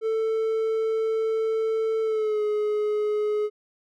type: tone with pitch glide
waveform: triangle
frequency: 443.6 to 421.6 Hz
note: A4 to G#4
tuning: +14 to +26 cents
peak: -20 dBFS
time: 0.01-3.5 s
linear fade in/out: 50 ms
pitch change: -88 cents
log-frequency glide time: 2.02-2.42 s
effects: none